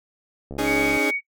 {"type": "click train", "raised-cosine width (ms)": 2, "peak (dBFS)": -21, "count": 33, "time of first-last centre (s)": [0.51, 0.969], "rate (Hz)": 69.7}
{"type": "chord", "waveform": "30% pulse", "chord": "C# suspended second", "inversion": "none", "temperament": "equal with one note detuned", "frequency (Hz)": [277.2, 307.2, 415.3], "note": ["C#4", "D#4", "G#4"], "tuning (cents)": [0, -22, 0], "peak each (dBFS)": -23, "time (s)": [0.58, 1.11], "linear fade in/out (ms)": 10}
{"type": "tone", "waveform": "sine", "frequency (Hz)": 2241, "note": "C#7", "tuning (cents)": 18, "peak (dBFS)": -22, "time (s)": [0.64, 1.21], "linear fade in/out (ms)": 50}
{"effects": ["noise-tail reverb RT60 0.1 s tail -19 dB re dry"]}